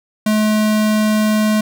square tone, 214.3 Hz, A3, 45 cents flat, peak -13 dBFS, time 0.26-1.61 s, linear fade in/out 5 ms, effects none

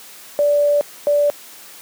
sine tone pair in turn, 582 / 582 Hz, D5 / D5, -16 / -16 cents, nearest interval unison, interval 0 cents, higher neither, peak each -12 dBFS, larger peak neither, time 0.39-0.81 / 1.07-1.3 s, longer first, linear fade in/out 0 ms, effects white hiss -40 dBFS RMS until 1.81 s + high-pass 200 Hz 12 dB/octave

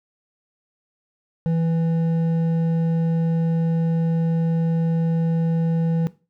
sine tone with hard clipping, 164.81 Hz, E3, in tune, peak -20 dBFS, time 1.46-6.07 s, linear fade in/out 0 ms, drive 7 dB, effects noise-tail reverb RT60 0.3 s tail -17 dB re dry

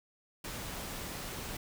pink noise, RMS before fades -41 dBFS, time 0.44-1.57 s, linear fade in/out 5 ms, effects none

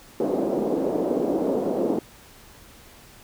white band-pass noise, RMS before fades -24 dBFS, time 0.2-1.99 s, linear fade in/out 2 ms, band 220 to 540 Hz, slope 24 dB/octave, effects pink hiss -49 dBFS RMS until 3.23 s

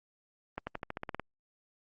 accelerating click train, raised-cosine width 0.5 ms, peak -21 dBFS, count 10, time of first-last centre 0.58-1.197 s, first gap 90 ms, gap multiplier 0.93, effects Opus 32 kbps

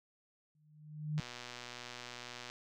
sine tone with exponential growth, 151.9 Hz, D#3, 41 cents flat, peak -30 dBFS, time 0.55-1.2 s, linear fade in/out 2 ms, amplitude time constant 140 ms
click train, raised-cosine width 0.2 ms, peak -28 dBFS, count 162, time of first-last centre 1.18-2.5 s, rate 122 Hz
effects none

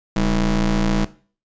30% pulse ring-modulated tone, 113.5 Hz, A#2, 46 cents flat, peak -11 dBFS, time 0.16-1.05 s, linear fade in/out 5 ms, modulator 86.2 Hz, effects noise-tail reverb RT60 0.4 s tail -17 dB re dry + resampled to 16000 Hz

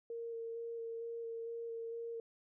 sine tone with vibrato, 461 Hz, A#4, 19 cents flat, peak -40 dBFS, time 0.1-2.2 s, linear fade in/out 2 ms, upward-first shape square, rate 2.2 Hz, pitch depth 11 cents each way, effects none

